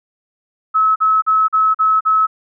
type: tone bursts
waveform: sine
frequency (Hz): 1292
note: E6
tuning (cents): -35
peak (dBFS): -10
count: 6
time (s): 0.74-2.27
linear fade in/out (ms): 20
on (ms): 220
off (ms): 42
effects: none